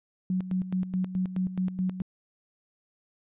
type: tone with tremolo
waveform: sine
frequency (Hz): 185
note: F#3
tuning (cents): 0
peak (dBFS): -24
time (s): 0.3-2.02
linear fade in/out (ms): 2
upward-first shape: square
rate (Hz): 4.7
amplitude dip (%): 70
effects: resampled to 8000 Hz